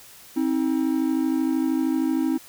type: tone pair together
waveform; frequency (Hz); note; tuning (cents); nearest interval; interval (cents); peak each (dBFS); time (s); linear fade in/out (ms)
triangle; 264.8 / 317.8; C4 / D#4; +21 / +37; minor third; 316; -21; 0.36-2.38; 10
effects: white hiss -47 dBFS RMS until 2.48 s